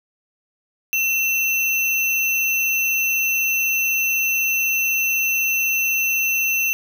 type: tone with sample-and-hold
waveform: sine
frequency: 2692 Hz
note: E7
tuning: 36 cents sharp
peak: -17 dBFS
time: 0.93-6.73 s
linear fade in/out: 0 ms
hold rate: 8820 Hz
effects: none